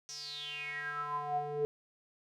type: tone with band-pass filter sweep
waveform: square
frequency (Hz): 146.8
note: D3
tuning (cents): 0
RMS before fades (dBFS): -38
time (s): 0.09-1.65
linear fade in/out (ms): 0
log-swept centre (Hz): 5900 to 450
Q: 9.9
effects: none